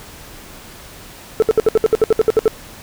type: tone bursts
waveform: sine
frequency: 440 Hz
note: A4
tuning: in tune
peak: -5 dBFS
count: 13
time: 1.4-2.479 s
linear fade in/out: 0 ms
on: 23 ms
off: 65 ms
effects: tanh soft clip ceiling -7 dBFS + pink hiss -38 dBFS RMS until 2.82 s